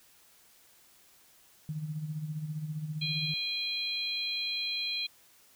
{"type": "tone with tremolo", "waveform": "sine", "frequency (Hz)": 153.7, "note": "D#3", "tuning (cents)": -21, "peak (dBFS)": -31, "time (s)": [1.69, 3.34], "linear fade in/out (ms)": 0, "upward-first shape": "sine", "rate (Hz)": 15, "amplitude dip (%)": 60}
{"type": "harmonic tone", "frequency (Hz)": 815, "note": "G#5", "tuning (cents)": -33, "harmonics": [3, 4, 5], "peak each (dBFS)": [-37, -37, -33], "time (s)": [3.01, 5.07], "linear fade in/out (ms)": 10}
{"effects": ["white hiss -61 dBFS RMS until 5.55 s"]}